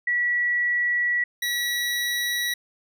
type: tone pair in turn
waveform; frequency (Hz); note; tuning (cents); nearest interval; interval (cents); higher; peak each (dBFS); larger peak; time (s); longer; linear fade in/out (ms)
sine / 25% pulse; 1940 / 1933.2; B6 / B6; -31 / -38; unison; 7; first; -20; neither; 0.07-1.24 / 1.42-2.54; first; 5
effects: none